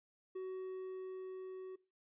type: tone with level ramp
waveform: triangle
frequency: 374.7 Hz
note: F#4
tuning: 22 cents sharp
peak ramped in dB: -38 to -43 dBFS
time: 0.35-1.76 s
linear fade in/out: 10 ms
effects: noise-tail reverb RT60 0.3 s tail -20 dB re dry + resampled to 8000 Hz